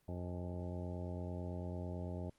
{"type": "harmonic tone with a mistuned harmonic", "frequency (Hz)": 89, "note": "F2", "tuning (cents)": 33, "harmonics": [1, 2, 3, 4, 5, 6, 7, 9, 10], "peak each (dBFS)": [-42, -46, -50, -51, -54, -54, -51, -59, -60], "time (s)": [0.08, 2.3], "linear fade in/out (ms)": 5, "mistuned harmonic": 10, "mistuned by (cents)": -53, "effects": ["pink hiss -75 dBFS RMS until 2.38 s", "Opus 32 kbps"]}